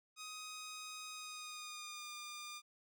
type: tone with pitch glide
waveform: 10% pulse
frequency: 1254 to 1203.6 Hz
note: D#6 to D6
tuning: +13 to +42 cents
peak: -38 dBFS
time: 0.16-2.62 s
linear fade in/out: 50 ms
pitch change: -71 cents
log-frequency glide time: 1.13-2.14 s
effects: none